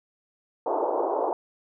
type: band-pass noise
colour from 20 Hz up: pink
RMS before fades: -26 dBFS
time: 0.66-1.33 s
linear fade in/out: 2 ms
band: 350 to 990 Hz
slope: 48 dB/octave
effects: none